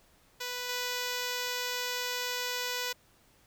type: tone with level steps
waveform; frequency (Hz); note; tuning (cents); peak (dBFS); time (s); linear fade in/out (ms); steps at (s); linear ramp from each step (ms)
5% pulse; 493.9; B4; 0; -23 / -20; 0.4-2.93; 10; 0.69; 2
effects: pink hiss -64 dBFS RMS until 3.46 s